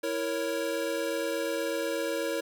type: chord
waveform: square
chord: A# diminished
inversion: second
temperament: equal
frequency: 329.6 / 466.2 / 554.4 Hz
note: E4 / A#4 / C#5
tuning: 0 / 0 / 0 cents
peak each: -35 / -34 / -33 dBFS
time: 0.03-2.41 s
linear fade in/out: 10 ms
effects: none